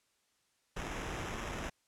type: noise with sample-and-hold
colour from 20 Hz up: pink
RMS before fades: -40 dBFS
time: 0.76-1.7 s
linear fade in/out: 10 ms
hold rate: 4410 Hz
effects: white hiss -75 dBFS RMS until 1.87 s + low-pass 9000 Hz 12 dB/octave